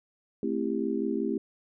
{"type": "chord", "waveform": "sine", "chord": "A minor seventh", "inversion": "none", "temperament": "just", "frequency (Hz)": [220, 264, 330, 396], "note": ["A3", "C4", "E4", "G4"], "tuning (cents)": [0, 16, 2, 18], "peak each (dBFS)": -32, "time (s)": [0.43, 1.38], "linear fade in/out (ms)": 2, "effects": []}